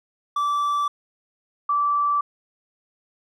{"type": "tone pair in turn", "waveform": ["triangle", "sine"], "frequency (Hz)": [1162, 1162], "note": ["D6", "D6"], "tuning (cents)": [-19, -19], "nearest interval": "unison", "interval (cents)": 0, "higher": "neither", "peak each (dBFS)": -18, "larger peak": "neither", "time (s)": [[0.36, 0.88], [1.69, 2.21]], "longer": "neither", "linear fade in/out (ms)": 5, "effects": []}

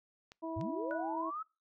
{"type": "clicks", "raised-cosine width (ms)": 0.2, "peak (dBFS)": -34, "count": 2, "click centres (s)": [0.319, 0.612]}
{"type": "harmonic tone", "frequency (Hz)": 325.8, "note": "E4", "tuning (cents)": -20, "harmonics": [1, 2, 3], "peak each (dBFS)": [-39, -42, -44], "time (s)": [0.42, 1.31], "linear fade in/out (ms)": 20}
{"type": "linear sweep", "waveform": "sine", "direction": "up", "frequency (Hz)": [73.8, 1318.5], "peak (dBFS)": -37, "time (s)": [0.56, 1.43], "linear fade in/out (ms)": 10}
{"type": "tone with exponential decay", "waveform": "sine", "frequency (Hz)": 1474, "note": "F#6", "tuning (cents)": -7, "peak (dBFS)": -38, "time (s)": [0.91, 1.29], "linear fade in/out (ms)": 0, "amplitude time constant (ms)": 82}
{"effects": ["noise-tail reverb RT60 0.3 s tail -25 dB re dry"]}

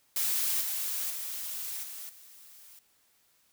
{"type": "noise with level steps", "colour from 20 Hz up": "blue", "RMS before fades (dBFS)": [-29, -33, -37, -42, -53], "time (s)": [0.16, 2.79], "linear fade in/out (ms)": 2, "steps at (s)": [0.61, 1.1, 1.83, 2.09], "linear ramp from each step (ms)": 5, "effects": ["white hiss -68 dBFS RMS until 3.52 s"]}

